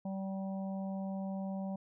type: harmonic tone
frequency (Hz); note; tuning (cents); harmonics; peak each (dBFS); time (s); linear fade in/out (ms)
192.8; G3; -28; 1 / 3 / 4 / 5; -36 / -45 / -48 / -55; 0.05-1.76; 5
effects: none